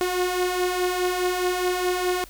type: beating tone pair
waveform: sawtooth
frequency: 358.4 / 363.2 Hz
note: F4 / F#4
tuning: +45 / -32 cents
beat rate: 4.8 Hz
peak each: -25 / -19 dBFS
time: 0.01-2.24 s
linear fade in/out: 0 ms
effects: added 45 Hz sine -46 dBFS peak until 2.29 s + white hiss -49 dBFS RMS until 2.29 s